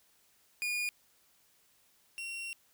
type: tone pair in turn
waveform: 40% pulse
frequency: 2440 / 2739 Hz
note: D#7 / F7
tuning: -34 / -34 cents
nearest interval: major second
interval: 200 cents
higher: second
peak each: -31 / -37 dBFS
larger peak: first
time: 0.62-0.89 / 2.18-2.53 s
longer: second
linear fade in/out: 0 ms
effects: white hiss -68 dBFS RMS until 2.73 s